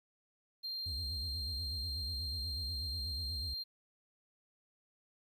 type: tone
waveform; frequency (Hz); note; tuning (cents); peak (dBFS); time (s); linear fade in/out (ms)
triangle; 4186; C8; 0; -36; 0.63-3.64; 20
type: tone with vibrato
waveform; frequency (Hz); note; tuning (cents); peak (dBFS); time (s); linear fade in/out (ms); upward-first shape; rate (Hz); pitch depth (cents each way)
triangle; 76.5; D#2; -29; -36; 0.86-3.54; 5; sine; 8.2; 280
effects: tanh soft clip ceiling -32 dBFS + 12-bit